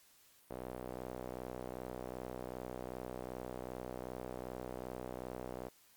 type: tone with band-pass filter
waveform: sawtooth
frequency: 62.6 Hz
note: B1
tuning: 24 cents sharp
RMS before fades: -45 dBFS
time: 0.5-5.69 s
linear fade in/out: 10 ms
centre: 550 Hz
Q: 1.4
effects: white hiss -66 dBFS RMS until 5.96 s + Opus 48 kbps